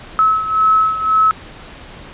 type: beating tone pair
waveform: sine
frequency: 1293 / 1294.9 Hz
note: E6 / E6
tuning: -34 / -31 cents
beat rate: 1.9 Hz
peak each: -12 / -17 dBFS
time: 0.19-1.31 s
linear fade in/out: 0 ms
effects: pink hiss -36 dBFS RMS until 2.13 s + resampled to 8000 Hz